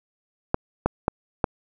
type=clicks; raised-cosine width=1 ms; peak=-5 dBFS; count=4; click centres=0.544 / 0.86 / 1.081 / 1.442 s; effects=none